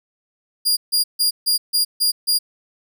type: tone bursts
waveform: sawtooth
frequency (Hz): 4829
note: D8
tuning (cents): +47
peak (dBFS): -12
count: 7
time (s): 0.65-2.39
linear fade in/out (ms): 20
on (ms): 120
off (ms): 150
effects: none

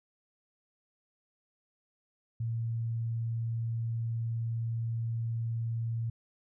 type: tone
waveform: sine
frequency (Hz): 114.9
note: A#2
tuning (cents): -25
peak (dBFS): -30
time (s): 2.4-6.1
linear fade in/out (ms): 5
effects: none

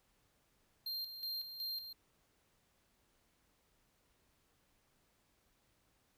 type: tone with tremolo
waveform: square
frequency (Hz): 4186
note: C8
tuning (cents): 0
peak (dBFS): -39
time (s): 0.86-1.93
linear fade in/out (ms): 5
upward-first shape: square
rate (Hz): 2.7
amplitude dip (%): 60
effects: pink hiss -75 dBFS RMS until 6.17 s

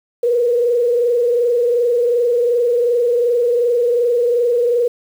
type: tone with frequency modulation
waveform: sine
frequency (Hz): 480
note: B4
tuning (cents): -49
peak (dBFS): -12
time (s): 0.23-4.88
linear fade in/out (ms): 5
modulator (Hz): 22.7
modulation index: 0.71
effects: 7-bit

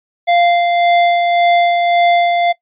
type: tone with tremolo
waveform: square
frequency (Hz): 695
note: F5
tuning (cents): -9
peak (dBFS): -9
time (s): 0.27-2.53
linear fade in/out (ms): 20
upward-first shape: sine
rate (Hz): 1.8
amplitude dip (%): 35
effects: noise-tail reverb RT60 0.1 s tail -19 dB re dry + resampled to 8000 Hz

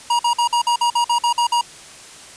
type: tone bursts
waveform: square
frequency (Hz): 951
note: A#5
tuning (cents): +34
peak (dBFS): -15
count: 11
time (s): 0.1-1.612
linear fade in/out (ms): 5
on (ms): 92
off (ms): 50
effects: white hiss -40 dBFS RMS until 2.36 s + resampled to 22050 Hz

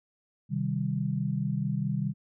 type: chord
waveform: sine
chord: C minor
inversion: none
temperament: equal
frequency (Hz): 130.81 / 155.56 / 196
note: C3 / Eb3 / G3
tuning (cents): 0 / 0 / 0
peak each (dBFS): -31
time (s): 0.49-2.14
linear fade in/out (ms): 50
effects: none

